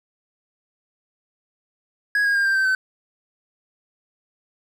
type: tone with pitch steps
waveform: triangle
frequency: 1661.2 / 1633.6 / 1606.5 / 1579.8 / 1553.5 / 1527.7 Hz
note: G#6 / G#6 / G6 / G6 / G6 / G6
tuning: 0 / -29 / +42 / +13 / -16 / -45 cents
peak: -15 dBFS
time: 2.15-2.75 s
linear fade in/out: 2 ms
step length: 100 ms
effects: none